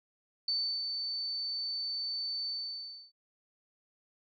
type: tone with ADSR envelope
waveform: sine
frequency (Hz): 4529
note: C#8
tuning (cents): +36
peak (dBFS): -28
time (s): 0.48-3.12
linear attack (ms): 3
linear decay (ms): 330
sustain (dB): -5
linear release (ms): 640
effects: none